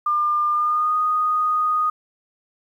sine tone with pitch glide, 1200 to 1239.5 Hz, D6 to D#6, +37 to -7 cents, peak -17 dBFS, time 0.06-1.9 s, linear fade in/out 5 ms, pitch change +56 cents, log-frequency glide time 0.52-0.97 s, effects 9-bit

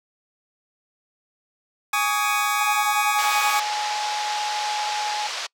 25% pulse chord, Ab suspended fourth, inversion none, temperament equal with one note detuned, 830.6 / 1125.5 / 1244.5 Hz, Ab5 / Db6 / Eb6, 0 / +26 / 0 cents, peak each -21 dBFS, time 1.93-3.6 s, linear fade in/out 5 ms
sine tone, 841 Hz, G#5, 22 cents sharp, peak -25 dBFS, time 2.61-5.27 s, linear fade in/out 2 ms
white band-pass noise, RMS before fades -30 dBFS, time 3.18-5.47 s, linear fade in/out 10 ms, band 570 to 5600 Hz, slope 24 dB/octave
effects noise-tail reverb RT60 0.1 s tail -26 dB re dry

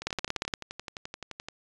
two click trains, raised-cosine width 0.2 ms, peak -20 / -11 dBFS, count 18 / 9, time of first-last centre 0.02-1.486 / 0.07-0.538 s, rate 11.6 / 17.1 Hz, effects resampled to 22050 Hz

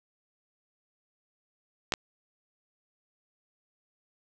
clicks, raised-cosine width 0.2 ms, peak -10 dBFS, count 2, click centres 1.922 / 1.938 s, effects none

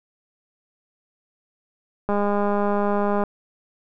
click train, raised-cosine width 1 ms, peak -10 dBFS, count 235, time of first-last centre 2.09-3.237 s, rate 204 Hz, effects none

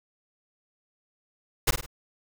pink noise with echo, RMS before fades -20 dBFS, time 1.67-1.71 s, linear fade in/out 10 ms, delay 51 ms, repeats 3, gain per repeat -7 dB, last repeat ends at 1.863 s, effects none

